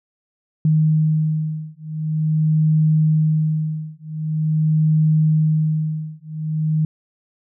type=beating tone pair; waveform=sine; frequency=155.56 / 156.01 Hz; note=D#3 / D#3; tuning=0 / +5 cents; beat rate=0.45 Hz; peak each=-18 dBFS; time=0.65-6.85 s; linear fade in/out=2 ms; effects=none